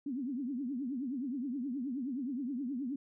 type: tone with vibrato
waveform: sine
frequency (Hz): 261.6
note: C4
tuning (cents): 0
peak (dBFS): -34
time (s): 0.06-2.96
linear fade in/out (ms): 5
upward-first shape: triangle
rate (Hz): 9.5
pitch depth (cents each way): 240
effects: none